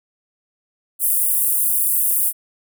pink high-pass noise, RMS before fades -18 dBFS, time 0.99-2.33 s, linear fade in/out 50 ms, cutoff 9300 Hz, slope 48 dB/octave, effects none

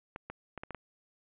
clicks, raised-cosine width 0.5 ms, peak -25 dBFS, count 6, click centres 0.161 / 0.3 / 0.577 / 0.635 / 0.707 / 0.747 s, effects resampled to 8000 Hz + 11-bit

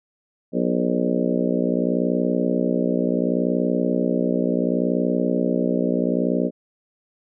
harmonic tone with a mistuned harmonic, 60.7 Hz, B1, 29 cents flat, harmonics 3 / 4 / 5 / 6 / 7 / 8 / 9 / 10, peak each -25 / -23 / -26 / -30 / -27 / -30 / -29 / -30 dBFS, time 0.52-6.51 s, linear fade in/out 50 ms, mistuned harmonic 9, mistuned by -26 cents, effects none

